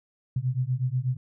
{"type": "beating tone pair", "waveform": "sine", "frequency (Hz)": [123.47, 131.67], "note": ["B2", "C3"], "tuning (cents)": [0, 11], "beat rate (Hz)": 8.2, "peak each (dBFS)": -27, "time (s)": [0.36, 1.17], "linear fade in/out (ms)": 5, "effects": []}